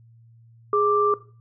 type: tone pair together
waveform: sine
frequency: 415.3 / 1177.2 Hz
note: G#4 / D6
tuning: 0 / +4 cents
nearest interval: octave + tritone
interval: 1804 cents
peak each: -20 dBFS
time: 0.73-1.14 s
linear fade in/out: 2 ms
effects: noise-tail reverb RT60 0.4 s tail -18 dB re dry + added 115 Hz sine -49 dBFS peak until 1.4 s